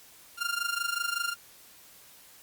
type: tone with amplitude modulation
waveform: sawtooth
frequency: 1396.9 Hz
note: F6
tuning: in tune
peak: -22 dBFS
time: 0.37-1.36 s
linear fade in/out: 50 ms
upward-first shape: sine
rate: 25.3 Hz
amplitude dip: 80%
effects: white hiss -54 dBFS RMS until 2.42 s + Opus 48 kbps